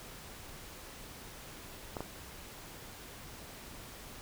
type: clicks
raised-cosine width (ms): 1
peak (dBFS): -23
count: 2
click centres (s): 1.968 / 2.006
effects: pink hiss -49 dBFS RMS until 4.21 s